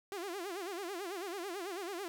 sawtooth tone with vibrato, 371.4 Hz, F#4, 7 cents sharp, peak -35 dBFS, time 0.12-2.08 s, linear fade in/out 0 ms, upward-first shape sine, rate 9.1 Hz, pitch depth 180 cents each way, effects 12-bit

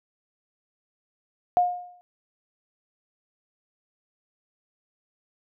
sine tone with exponential decay, 714 Hz, F5, 38 cents sharp, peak -14 dBFS, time 1.57-2.01 s, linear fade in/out 0 ms, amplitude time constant 94 ms, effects none

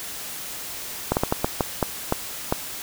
slowing click train, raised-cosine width 1 ms, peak -5 dBFS, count 9, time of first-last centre 1.12-2.525 s, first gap 49 ms, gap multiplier 1.35, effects white hiss -34 dBFS RMS until 2.82 s

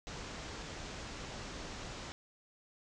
pink low-pass noise, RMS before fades -45 dBFS, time 0.07-2.12 s, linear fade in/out 0 ms, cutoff 7300 Hz, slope 48 dB/octave, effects none

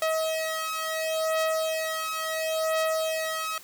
sawtooth beating tone pair, 638 / 638.72 Hz, D#5 / D#5, +43 / +45 cents, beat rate 0.72 Hz, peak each -25 dBFS, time 0.02-3.58 s, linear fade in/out 2 ms, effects white hiss -49 dBFS RMS until 3.63 s

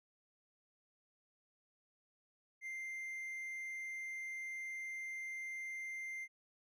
triangle tone, 2093 Hz, C7, in tune, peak -40 dBFS, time 2.61-6.28 s, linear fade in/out 50 ms, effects none

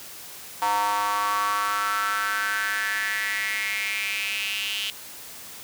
square tone with high-pass filter sweep, 102.5 Hz, G#2, 22 cents flat, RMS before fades -26 dBFS, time 0.62-4.9 s, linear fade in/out 0 ms, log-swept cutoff 900 to 3000 Hz, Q 5.8, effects white hiss -41 dBFS RMS until 5.63 s + high-pass 60 Hz 12 dB/octave

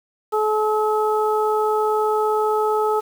harmonic tone, 428.8 Hz, A4, 45 cents flat, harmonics 1 / 2 / 3, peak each -19 / -22 / -24 dBFS, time 0.32-3.01 s, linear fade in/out 20 ms, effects 7-bit

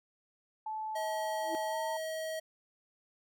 sine tone with pitch glide, 869 to 901.7 Hz, A5 to A5, -22 to +42 cents, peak -35 dBFS, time 0.66-1.97 s, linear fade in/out 5 ms, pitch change +64 cents, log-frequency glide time 1.69-1.76 s
square tone, 637 Hz, D#5, 41 cents sharp, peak -36 dBFS, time 0.95-2.4 s, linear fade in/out 10 ms
sine tone with exponential growth, 329.6 Hz, E4, in tune, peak -32 dBFS, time 1.39-1.55 s, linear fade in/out 0 ms, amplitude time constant 34 ms
effects none

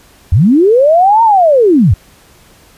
sine linear two-way sweep, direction up then down, 70.8 to 932.3 to 70.8 Hz, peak -4 dBFS, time 0.32-1.94 s, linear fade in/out 5 ms, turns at 1.23 s, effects pink hiss -44 dBFS RMS until 2.77 s + resampled to 32000 Hz

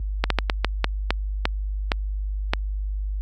slowing click train, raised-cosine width 0.3 ms, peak -3 dBFS, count 10, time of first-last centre 0.24-2.535 s, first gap 63 ms, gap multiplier 1.33, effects added 50 Hz sine -19 dBFS peak until 3.21 s + high-pass 60 Hz 12 dB/octave

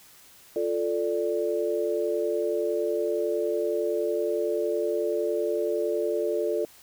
sine chord, D minor, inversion first, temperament equal, 349.2 / 440 / 587.3 Hz, F4 / A4 / D5, 0 / 0 / 0 cents, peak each -29 / -27 / -29 dBFS, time 0.56-6.65 s, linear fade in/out 2 ms, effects white hiss -53 dBFS RMS until 6.82 s

